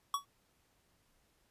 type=tone with exponential decay; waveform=square; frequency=1126 Hz; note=C#6; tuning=27 cents sharp; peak=-28 dBFS; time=0.14-0.25 s; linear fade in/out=2 ms; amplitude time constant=23 ms; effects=pink hiss -73 dBFS RMS until 1.5 s + resampled to 32000 Hz